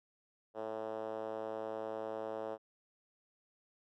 5% pulse tone with band-pass filter, 110 Hz, A2, in tune, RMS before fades -41 dBFS, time 0.54-2.58 s, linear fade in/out 50 ms, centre 530 Hz, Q 2.3, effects none

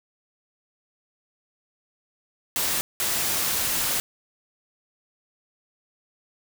white noise bursts at uneven times, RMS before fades -25 dBFS, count 2, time 2.56-2.81 / 3-4 s, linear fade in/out 0 ms, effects none

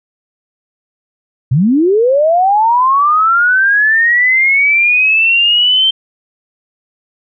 sine linear sweep, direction up, 114 to 3134 Hz, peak -7 dBFS, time 1.51-5.91 s, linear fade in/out 10 ms, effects none

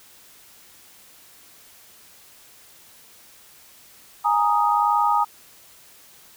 sine chord, Ab suspended second, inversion none, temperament equal, 830.6 / 932.3 / 1244.5 Hz, Ab5 / Bb5 / Eb6, 0 / 0 / 0 cents, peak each -21 dBFS, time 4.24-5.25 s, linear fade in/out 20 ms, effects white hiss -50 dBFS RMS until 6.36 s

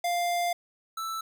square tone pair in turn, 698.5 / 1321.3 Hz, F5 / E6, 0 / +4 cents, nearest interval major seventh, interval 1104 cents, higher second, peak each -26 / -32 dBFS, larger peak first, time 0.04-0.53 / 0.97-1.21 s, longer first, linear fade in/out 5 ms, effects none

